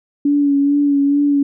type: tone with vibrato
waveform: sine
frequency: 284.4 Hz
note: C#4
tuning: 45 cents sharp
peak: -11 dBFS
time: 0.25-1.43 s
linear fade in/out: 5 ms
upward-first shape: sine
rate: 2.3 Hz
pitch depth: 27 cents each way
effects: none